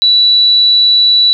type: tone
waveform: sine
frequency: 3944 Hz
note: B7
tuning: 3 cents flat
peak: -5 dBFS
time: 0.02-1.33 s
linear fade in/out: 0 ms
effects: none